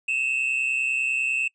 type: tone pair together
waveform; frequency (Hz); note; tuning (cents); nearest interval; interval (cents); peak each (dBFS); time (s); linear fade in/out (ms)
triangle; 2570 / 2700; E7 / E7; -45 / +41; minor second; 86; -24; 0.08-1.48; 5
effects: noise-tail reverb RT60 0.1 s tail -24 dB re dry + resampled to 22050 Hz